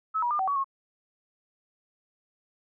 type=tone with pitch steps; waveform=sine; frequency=1295 / 962 / 1202 / 762 / 1129 / 1088 Hz; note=E6 / B5 / D6 / G5 / C#6 / C#6; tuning=-31 / -46 / +40 / -49 / +31 / -33 cents; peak=-24 dBFS; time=0.14-0.644 s; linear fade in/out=20 ms; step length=84 ms; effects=none